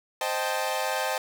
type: chord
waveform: sawtooth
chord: A half-diminished seventh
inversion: first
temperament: equal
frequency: 523.3 / 622.3 / 784 / 880 Hz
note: C5 / Eb5 / G5 / A5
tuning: 0 / 0 / 0 / 0 cents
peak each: -28 dBFS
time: 0.21-1.18 s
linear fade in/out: 2 ms
effects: none